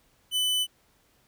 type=tone; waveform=45% pulse; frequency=3000 Hz; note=F#7; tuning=23 cents sharp; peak=-23 dBFS; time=0.31-0.67 s; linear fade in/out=50 ms; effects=pink hiss -65 dBFS RMS until 1.27 s